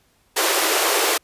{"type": "high-pass noise", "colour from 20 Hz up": "pink", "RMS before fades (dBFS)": -19, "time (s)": [0.36, 1.18], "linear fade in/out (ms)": 10, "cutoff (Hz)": 320, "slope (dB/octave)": 96, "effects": ["pink hiss -61 dBFS RMS until 1.23 s", "resampled to 32000 Hz"]}